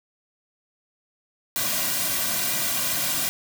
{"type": "noise with comb filter", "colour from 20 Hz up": "white", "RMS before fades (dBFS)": -25, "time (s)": [1.56, 3.29], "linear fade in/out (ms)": 0, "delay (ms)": 2.3, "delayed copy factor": -1, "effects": []}